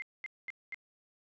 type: tone bursts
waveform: sine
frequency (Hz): 2093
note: C7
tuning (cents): 0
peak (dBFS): -37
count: 4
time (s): 0-0.744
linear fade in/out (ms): 0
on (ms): 21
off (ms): 220
effects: resampled to 16000 Hz